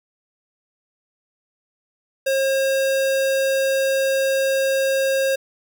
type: tone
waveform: square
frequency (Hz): 538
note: C5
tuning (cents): +48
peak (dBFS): -18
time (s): 2.26-5.36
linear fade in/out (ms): 10
effects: none